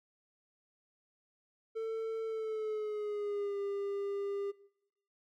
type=tone with pitch glide; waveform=triangle; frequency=447 to 400.5 Hz; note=A4 to G4; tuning=+27 to +37 cents; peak=-32 dBFS; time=1.75-4.52 s; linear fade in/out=20 ms; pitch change=-190 cents; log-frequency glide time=2.24-3.59 s; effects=noise-tail reverb RT60 0.8 s tail -20 dB re dry